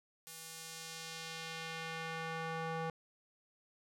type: tone with band-pass filter sweep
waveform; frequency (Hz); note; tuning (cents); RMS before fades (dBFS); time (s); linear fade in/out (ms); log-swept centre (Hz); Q
square; 162.9; E3; -20; -43; 0.27-2.9; 0; 11000 to 860; 0.81
effects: none